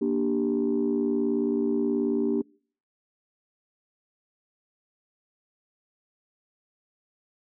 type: chord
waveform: sine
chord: G minor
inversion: first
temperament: just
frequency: 235.2 / 294 / 392 Hz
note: Bb3 / D4 / G4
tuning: +16 / +2 / 0 cents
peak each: -26 dBFS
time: 0.01-2.42 s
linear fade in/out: 10 ms
effects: noise-tail reverb RT60 0.5 s tail -26 dB re dry + tanh soft clip ceiling -16 dBFS